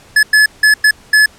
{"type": "tone bursts at uneven times", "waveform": "square", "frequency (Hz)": 1715, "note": "A6", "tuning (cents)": -45, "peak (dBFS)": -6, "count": 5, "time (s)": [[0.16, 0.23], [0.33, 0.46], [0.63, 0.74], [0.84, 0.91], [1.13, 1.26]], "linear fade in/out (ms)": 5, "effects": ["pink hiss -43 dBFS RMS until 1.38 s", "low-pass 10000 Hz 12 dB/octave"]}